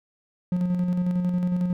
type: tone with tremolo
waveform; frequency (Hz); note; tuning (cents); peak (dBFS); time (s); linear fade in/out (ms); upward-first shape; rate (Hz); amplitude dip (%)
triangle; 179; F3; +43; -18; 0.52-1.73; 2; square; 11; 35
effects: none